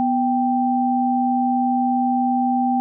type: tone pair together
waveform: sine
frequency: 246.9 / 784 Hz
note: B3 / G5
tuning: 0 / 0 cents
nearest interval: octave + minor sixth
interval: 2000 cents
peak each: -19 dBFS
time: 0-2.8 s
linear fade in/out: 0 ms
effects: none